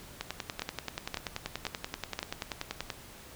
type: two click trains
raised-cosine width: 0.2 ms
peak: -15 / -16 dBFS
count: 4 / 29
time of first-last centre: 0.62-2.191 / 0.21-2.902 s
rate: 1.91 / 10.4 Hz
effects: pink hiss -50 dBFS RMS until 3.35 s